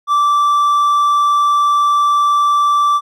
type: tone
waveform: triangle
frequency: 1167 Hz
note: D6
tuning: 11 cents flat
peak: -8 dBFS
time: 0.07-3.01 s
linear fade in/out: 50 ms
effects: none